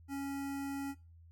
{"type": "tone with notch filter", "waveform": "square", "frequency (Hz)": 277.4, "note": "C#4", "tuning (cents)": 1, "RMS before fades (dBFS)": -39, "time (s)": [0.08, 0.95], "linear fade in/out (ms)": 50, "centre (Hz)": 3600, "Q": 1.3, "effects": ["noise-tail reverb RT60 0.3 s tail -19 dB re dry", "added 83 Hz sine -55 dBFS peak until 1.31 s"]}